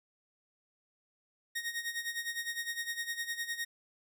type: tone with tremolo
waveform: sawtooth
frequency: 1864.7 Hz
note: A#6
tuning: in tune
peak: -29 dBFS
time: 1.55-3.65 s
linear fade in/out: 10 ms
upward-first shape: sine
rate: 9.8 Hz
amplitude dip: 75%
effects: none